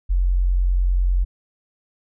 sine tone, 45 Hz, F#1, 47 cents flat, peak -15 dBFS, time 0.09-1.25 s, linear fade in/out 20 ms, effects none

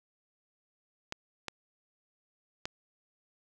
clicks, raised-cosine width 0.2 ms, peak -18 / -18 / -17 dBFS, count 3, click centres 1.124 / 1.483 / 2.655 s, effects none

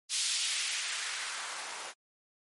blue noise with band-pass filter sweep, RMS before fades -35 dBFS, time 0.09-1.94 s, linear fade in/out 50 ms, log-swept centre 4200 to 720 Hz, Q 1.1, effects MP3 48 kbps

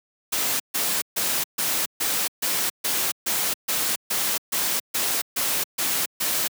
white noise bursts, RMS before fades -24 dBFS, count 15, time 0.32-6.48 s, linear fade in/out 10 ms, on 280 ms, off 140 ms, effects high-pass 150 Hz 12 dB/octave

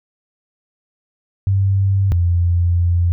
sine tone pair in turn, 97.5 / 86.86 Hz, G2 / F2, -9 / -9 cents, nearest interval major second, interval 200 cents, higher first, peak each -12 dBFS, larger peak neither, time 1.47-2.12 / 2.12-3.12 s, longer second, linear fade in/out 0 ms, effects none

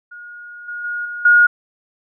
sine tone with level steps, 1437 Hz, F6, 49 cents sharp, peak -33 / -25 / -21 / -25 / -7 dBFS, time 0.11-1.47 s, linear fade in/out 10 ms, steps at 0.68 / 0.84 / 1.05 / 1.25 s, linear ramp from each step 5 ms, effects none

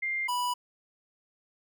sine / square tone pair in turn, 2100 / 983.1 Hz, C7 / B5, +6 / -8 cents, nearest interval octave + minor second, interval 1314 cents, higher first, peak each -28 dBFS, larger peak neither, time 0.02-0.28 / 0.28-0.54 s, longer neither, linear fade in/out 10 ms, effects none

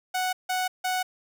sawtooth tone bursts, 740 Hz, F#5, in tune, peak -21 dBFS, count 3, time 0.14-1.03 s, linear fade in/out 10 ms, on 190 ms, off 160 ms, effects none

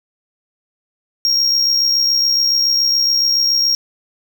triangle tone with amplitude modulation, 5580 Hz, F8, 2 cents flat, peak -9 dBFS, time 1.25-3.75 s, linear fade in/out 0 ms, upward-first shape sine, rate 67.1 Hz, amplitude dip 45%, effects none

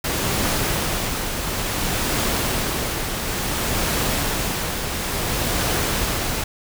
pink noise with tremolo, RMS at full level -21 dBFS, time 0.04-6.44 s, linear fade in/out 5 ms, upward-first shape triangle, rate 0.57 Hz, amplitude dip 45%, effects none

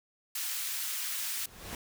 white high-pass noise, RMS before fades -35 dBFS, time 0.35-1.46 s, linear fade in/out 5 ms, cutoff 1500 Hz, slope 12 dB/octave
pink noise with exponential growth, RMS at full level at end -38 dBFS, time 1.15-1.75 s, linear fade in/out 1 ms, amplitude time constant 130 ms
effects none

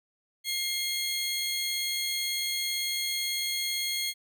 sawtooth tone cluster, 2119 / 3278 / 4316 Hz, C7 / G#7 / C#8, +21 / -23 / -47 cents, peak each -30 dBFS, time 0.44-4.14 s, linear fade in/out 50 ms, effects none

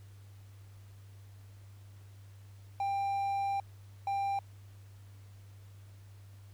triangle tone bursts at uneven times, 793 Hz, G5, 20 cents sharp, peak -28 dBFS, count 2, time 2.8-3.6 / 4.07-4.39 s, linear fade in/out 2 ms, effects added 99 Hz sine -50 dBFS peak until 6.53 s + pink hiss -65 dBFS RMS until 6.53 s

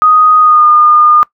sine tone with pitch glide, 1246 to 1216.1 Hz, D#6 to D#6, +2 to -40 cents, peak -3 dBFS, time 0.02-1.23 s, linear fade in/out 0 ms, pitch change -42 cents, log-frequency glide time 0.39-0.66 s, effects noise-tail reverb RT60 0.1 s tail -21 dB re dry

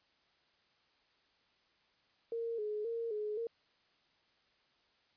sine tone with vibrato, 441.7 Hz, A4, 7 cents sharp, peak -35 dBFS, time 2.32-3.47 s, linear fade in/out 2 ms, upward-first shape square, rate 1.9 Hz, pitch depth 77 cents each way, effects white hiss -72 dBFS RMS until 5.16 s + resampled to 11025 Hz

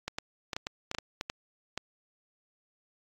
clicks, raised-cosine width 0.2 ms, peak -16 dBFS, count 11, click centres 0.08 / 0.185 / 0.532 / 0.565 / 0.669 / 0.914 / 0.948 / 0.985 / 1.211 / 1.299 / 1.776 s, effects AAC 64 kbps

